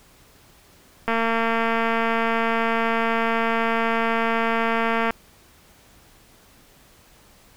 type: click train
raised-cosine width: 0.5 ms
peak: -8 dBFS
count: 919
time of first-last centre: 1.08-5.106 s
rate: 228 Hz
effects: pink hiss -53 dBFS RMS until 7.56 s